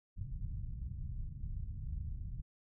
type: low-pass noise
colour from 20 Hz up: pink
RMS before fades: -41 dBFS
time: 0.16-2.42 s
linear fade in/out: 20 ms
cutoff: 130 Hz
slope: 24 dB/octave
effects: none